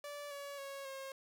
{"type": "tone with pitch steps", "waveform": "sawtooth", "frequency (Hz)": [580, 565.8, 551.9, 538.4], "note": ["D5", "C#5", "C#5", "C5"], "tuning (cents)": [-22, 35, -8, 49], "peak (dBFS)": -40, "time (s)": [0.04, 1.12], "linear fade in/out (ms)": 2, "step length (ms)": 270, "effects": []}